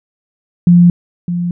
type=tone with echo; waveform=sine; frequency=174.61 Hz; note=F3; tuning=in tune; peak=-3 dBFS; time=0.67-0.9 s; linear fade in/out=2 ms; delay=610 ms; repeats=1; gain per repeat=-11 dB; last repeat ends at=1.51 s; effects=none